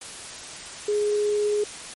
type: tone in noise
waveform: sine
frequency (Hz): 416.2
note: G#4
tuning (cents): +4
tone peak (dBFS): -20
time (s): 0.88-1.64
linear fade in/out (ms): 5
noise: white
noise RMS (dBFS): -38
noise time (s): 0.01-1.94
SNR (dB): +15
effects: MP3 48 kbps